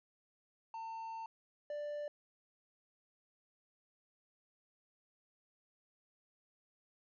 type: tone pair in turn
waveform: triangle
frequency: 900 / 589 Hz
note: A5 / D5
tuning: +39 / +5 cents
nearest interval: perfect fifth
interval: 734 cents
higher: first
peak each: -40 / -37 dBFS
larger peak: second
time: 0.74-1.26 / 1.7-2.08 s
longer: first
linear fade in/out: 2 ms
effects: resampled to 16000 Hz